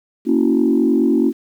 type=chord; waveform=sine; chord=F# dominant seventh; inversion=first; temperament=equal with one note detuned; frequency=233.1 / 277.2 / 326.6 / 370 Hz; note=A#3 / C#4 / E4 / F#4; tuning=0 / 0 / -16 / 0 cents; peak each=-17 / -16 / -17 / -20 dBFS; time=0.25-1.33 s; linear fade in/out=50 ms; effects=tanh soft clip ceiling -4 dBFS + 8-bit